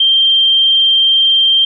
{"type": "tone", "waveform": "sine", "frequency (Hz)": 3161, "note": "G7", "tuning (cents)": 14, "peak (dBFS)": -7, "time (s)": [0, 1.65], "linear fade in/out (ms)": 5, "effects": []}